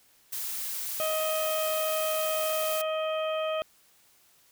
blue noise, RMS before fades -34 dBFS, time 0.32-2.82 s, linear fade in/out 10 ms
harmonic tone, 629 Hz, D#5, 19 cents sharp, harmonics 1 / 2 / 3 / 4 / 5, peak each -28 / -35 / -47 / -40 / -40 dBFS, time 1-3.62 s, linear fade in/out 0 ms
effects white hiss -62 dBFS RMS until 4.51 s

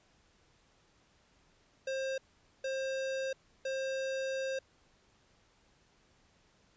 square tone bursts at uneven times, 532 Hz, C5, 29 cents sharp, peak -34 dBFS, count 3, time 1.87-2.18 / 2.64-3.33 / 3.65-4.59 s, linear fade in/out 5 ms, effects pink hiss -68 dBFS RMS until 6.76 s + resampled to 16000 Hz

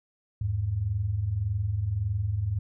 sine tone pair together, 82.1 / 103.83 Hz, E2 / G#2, -6 / 0 cents, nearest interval major third, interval 406 cents, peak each -32 / -26 dBFS, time 0.41-2.59 s, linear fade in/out 5 ms, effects none

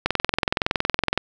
click train, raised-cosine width 0.3 ms, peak -3 dBFS, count 25, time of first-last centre 0.06-1.176 s, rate 21.5 Hz, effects none

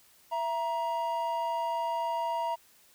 triangle tone pair together, 667 / 943.3 Hz, E5 / A#5, +20 / +20 cents, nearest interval tritone, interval 600 cents, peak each -32 / -28 dBFS, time 0.31-2.56 s, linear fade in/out 20 ms, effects white hiss -61 dBFS RMS until 2.94 s

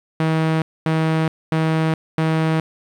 sawtooth tone bursts, 159.7 Hz, D#3, 45 cents sharp, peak -12 dBFS, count 4, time 0.2-2.6 s, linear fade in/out 2 ms, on 420 ms, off 240 ms, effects low-pass 3000 Hz 12 dB/octave + 8-bit

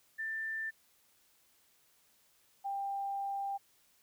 sine tone pair in turn, 1780 / 792.9 Hz, A6 / G5, +20 / +20 cents, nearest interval octave + major second, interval 1400 cents, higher first, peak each -35 / -34 dBFS, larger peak second, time 0.18-0.71 / 2.64-3.58 s, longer second, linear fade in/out 20 ms, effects white hiss -69 dBFS RMS until 4.02 s

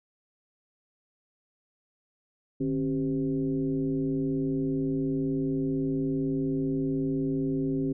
sine tone with frequency modulation, 269.9 Hz, C#4, 46 cents flat, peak -25 dBFS, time 2.6-7.93 s, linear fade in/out 10 ms, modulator 121 Hz, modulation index 0.95, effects none

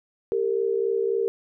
sine tone pair together, 394.9 / 458.6 Hz, G4 / A#4, +13 / -28 cents, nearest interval minor third, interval 259 cents, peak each -24 dBFS, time 0.32-1.28 s, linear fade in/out 0 ms, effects none

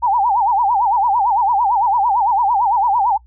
sine tone with vibrato, 874 Hz, A5, 12 cents flat, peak -12 dBFS, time 0.02-3.18 s, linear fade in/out 20 ms, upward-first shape sine, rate 8.9 Hz, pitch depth 210 cents each way, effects noise-tail reverb RT60 0.1 s tail -25 dB re dry + added 60 Hz sine -44 dBFS peak until 3.26 s

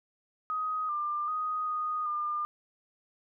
sine tone with pitch steps, 1255 / 1194 / 1247 / 1238 / 1203 Hz, D#6 / D6 / D#6 / D#6 / D6, +15 / +28 / +3 / -9 / +41 cents, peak -29 dBFS, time 0.5-2.45 s, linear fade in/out 0 ms, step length 390 ms, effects none

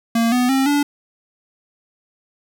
square tone with pitch steps, 230.2 / 248.2 / 267.5 / 288.4 Hz, A#3 / B3 / C4 / D4, -22 / +9 / +38 / -31 cents, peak -15 dBFS, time 0.15-0.83 s, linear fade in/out 5 ms, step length 170 ms, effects none

